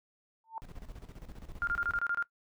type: tone with exponential growth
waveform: sine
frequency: 897 Hz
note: A5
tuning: 33 cents sharp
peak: -32 dBFS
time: 0.44-0.58 s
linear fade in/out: 1 ms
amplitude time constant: 29 ms
type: noise with tremolo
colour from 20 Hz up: brown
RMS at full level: -44 dBFS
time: 0.62-1.99 s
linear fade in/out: 0 ms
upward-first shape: square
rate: 15 Hz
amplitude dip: 70%
type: tone bursts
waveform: sine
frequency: 1403 Hz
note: F6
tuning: 8 cents sharp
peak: -28 dBFS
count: 8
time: 1.62-2.225 s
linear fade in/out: 0 ms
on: 52 ms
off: 27 ms
effects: noise-tail reverb RT60 0.1 s tail -19 dB re dry